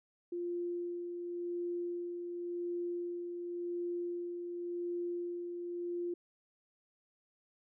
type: tone with tremolo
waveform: sine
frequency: 348.9 Hz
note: F4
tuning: 2 cents flat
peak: -34 dBFS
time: 0.32-6.14 s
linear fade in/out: 5 ms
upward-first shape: sine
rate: 0.91 Hz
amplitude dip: 40%
effects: none